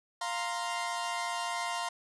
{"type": "chord", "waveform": "sawtooth", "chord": "F suspended fourth", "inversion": "none", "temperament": "equal", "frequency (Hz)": [698.5, 932.3, 1046.5], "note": ["F5", "Bb5", "C6"], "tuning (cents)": [0, 0, 0], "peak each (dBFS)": -33, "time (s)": [0.21, 1.89], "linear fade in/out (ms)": 5, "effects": ["resampled to 24000 Hz", "11-bit"]}